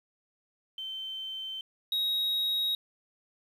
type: tone pair in turn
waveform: sine / triangle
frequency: 3094 / 3792 Hz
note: G7 / A#7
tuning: -23 / +29 cents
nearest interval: major third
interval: 352 cents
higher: second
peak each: -35 / -25 dBFS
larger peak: second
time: 0.78-1.61 / 1.92-2.75 s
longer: neither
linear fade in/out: 2 ms
effects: 10-bit